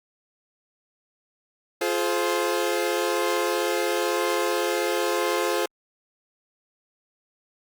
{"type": "chord", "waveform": "sawtooth", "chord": "F minor", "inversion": "none", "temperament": "equal with one note detuned", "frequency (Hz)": [349.2, 425, 523.3], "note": ["F4", "Ab4", "C5"], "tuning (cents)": [0, 40, 0], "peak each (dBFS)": -23, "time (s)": [1.81, 5.66], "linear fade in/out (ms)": 5, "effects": ["Opus 48 kbps"]}